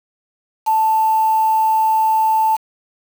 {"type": "tone with quantisation", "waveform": "sine", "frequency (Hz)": 880, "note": "A5", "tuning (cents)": 0, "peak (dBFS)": -12, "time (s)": [0.66, 2.57], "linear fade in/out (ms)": 20, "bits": 5, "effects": []}